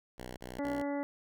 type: tone bursts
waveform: 5% pulse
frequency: 62 Hz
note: B1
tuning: 7 cents sharp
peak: -31 dBFS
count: 3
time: 0.18-0.826 s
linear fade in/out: 5 ms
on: 190 ms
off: 38 ms
type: harmonic tone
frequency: 284.4 Hz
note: C#4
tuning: 45 cents sharp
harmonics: 1 / 2 / 3 / 4 / 5 / 6 / 7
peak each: -34 / -37 / -42 / -52 / -51 / -55 / -48 dBFS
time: 0.59-1.03 s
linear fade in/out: 0 ms
effects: none